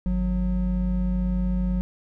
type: tone pair together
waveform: triangle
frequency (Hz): 51.04 / 181.9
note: G#1 / F#3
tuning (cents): -29 / -29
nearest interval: octave + minor seventh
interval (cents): 2200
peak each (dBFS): -22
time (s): 0.06-1.81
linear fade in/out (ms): 0
effects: none